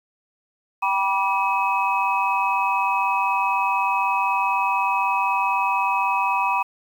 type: tone cluster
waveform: sine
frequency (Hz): 780 / 976 / 1167 / 2549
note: G5 / B5 / D6 / D#7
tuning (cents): -9 / -21 / -11 / +41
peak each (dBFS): -26 / -21 / -26 / -26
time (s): 0.82-6.63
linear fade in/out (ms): 10
effects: 8-bit